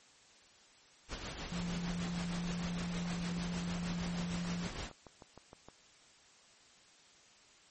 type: noise with tremolo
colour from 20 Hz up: pink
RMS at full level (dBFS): -41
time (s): 1.08-4.92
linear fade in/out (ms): 50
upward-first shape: sine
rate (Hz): 6.5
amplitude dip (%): 50
type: tone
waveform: sine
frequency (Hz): 174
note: F3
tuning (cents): -6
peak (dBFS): -36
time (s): 1.52-4.67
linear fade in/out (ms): 0
type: click train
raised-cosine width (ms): 1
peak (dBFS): -36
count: 22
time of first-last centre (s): 2.44-5.686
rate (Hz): 6.47
effects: white hiss -62 dBFS RMS until 7.7 s + MP3 32 kbps